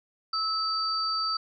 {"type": "tone pair together", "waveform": "sine", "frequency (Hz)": [1300, 4633], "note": ["E6", "D8"], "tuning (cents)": [-24, -24], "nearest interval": "octave + minor seventh", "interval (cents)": 2200, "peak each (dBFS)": [-29, -28], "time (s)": [0.33, 1.37], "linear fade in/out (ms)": 5, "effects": []}